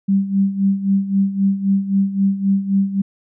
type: tone with tremolo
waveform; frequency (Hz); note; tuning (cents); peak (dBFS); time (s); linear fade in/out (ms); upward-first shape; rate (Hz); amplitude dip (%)
sine; 196; G3; 0; -11; 0.08-3.02; 10; sine; 3.8; 75
effects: none